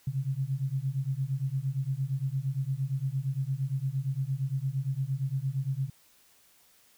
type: beating tone pair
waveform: sine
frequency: 130.5 / 139.2 Hz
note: C3 / C#3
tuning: -4 / +8 cents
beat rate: 8.7 Hz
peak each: -31 dBFS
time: 0.07-5.9 s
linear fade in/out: 5 ms
effects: white hiss -62 dBFS RMS until 6.97 s